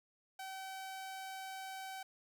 sawtooth tone, 766 Hz, G5, 40 cents flat, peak -40 dBFS, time 0.39-2.03 s, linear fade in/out 5 ms, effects none

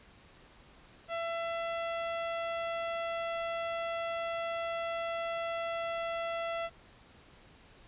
sawtooth tone, 670 Hz, E5, 28 cents sharp, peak -29 dBFS, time 1.08-6.7 s, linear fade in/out 50 ms, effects pink hiss -58 dBFS RMS until 7.87 s + resampled to 8000 Hz

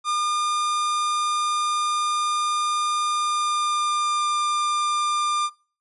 45% pulse tone with pitch glide, 1208 to 1198.3 Hz, D6 to D6, +48 to +34 cents, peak -21 dBFS, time 0.04-5.5 s, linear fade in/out 50 ms, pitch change -14 cents, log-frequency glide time 3.08-4.3 s, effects noise-tail reverb RT60 0.4 s tail -23 dB re dry + resampled to 24000 Hz

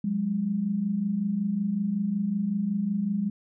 sine tone pair together, 179.72 / 205.1 Hz, F3 / G#3, +50 / -21 cents, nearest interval major second, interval 229 cents, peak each -31 / -25 dBFS, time 0.04-3.3 s, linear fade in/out 5 ms, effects none

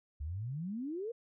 sine exponential sweep, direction up, 68.1 to 486.4 Hz, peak -36 dBFS, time 0.2-1.12 s, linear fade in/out 10 ms, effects none

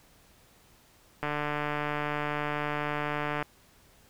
click train, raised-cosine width 0.5 ms, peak -16 dBFS, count 326, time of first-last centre 1.23-3.426 s, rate 148 Hz, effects pink hiss -60 dBFS RMS until 4.09 s

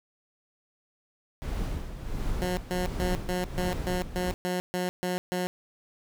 brown noise with tremolo, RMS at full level -30 dBFS, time 1.42-4.34 s, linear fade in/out 0 ms, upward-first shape sine, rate 1.4 Hz, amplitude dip 65%
15% pulse tone bursts, 180.8 Hz, F#3, 40 cents flat, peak -21 dBFS, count 11, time 2.42-5.47 s, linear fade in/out 0 ms, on 150 ms, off 140 ms
effects none

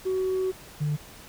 sine tone pair in turn, 375 / 148.82 Hz, F#4 / D3, +23 / +23 cents, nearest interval octave + major third, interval 1600 cents, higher first, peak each -22 dBFS, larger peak neither, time 0.05-0.52 / 0.8-0.97 s, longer first, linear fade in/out 20 ms, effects tanh soft clip ceiling -21 dBFS + pink hiss -47 dBFS RMS until 1.28 s

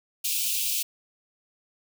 white high-pass noise, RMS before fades -27 dBFS, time 0.24-0.83 s, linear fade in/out 10 ms, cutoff 2400 Hz, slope 96 dB/octave, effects none

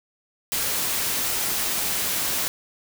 white noise, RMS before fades -25 dBFS, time 0.52-2.48 s, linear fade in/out 0 ms, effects none

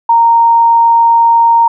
sine tone, 927 Hz, A#5, 10 cents flat, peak -4 dBFS, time 0.09-1.68 s, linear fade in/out 5 ms, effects none

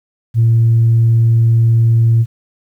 sine tone, 114.8 Hz, A#2, 26 cents flat, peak -6 dBFS, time 0.34-2.26 s, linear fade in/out 50 ms, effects tanh soft clip ceiling -4 dBFS + 8-bit

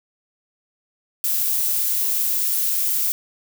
violet noise, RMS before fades -21 dBFS, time 1.24-3.12 s, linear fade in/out 0 ms, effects none

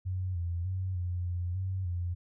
sine tone with pitch steps, 92.5 / 86 / 93.5 / 88.9 / 88.3 / 94.3 / 87.9 Hz, F#2 / F2 / F#2 / F2 / F2 / F#2 / F2, 0 / -26 / +19 / +31 / +20 / +33 / +12 cents, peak -30 dBFS, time 0.05-2.15 s, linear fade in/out 20 ms, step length 300 ms, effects none

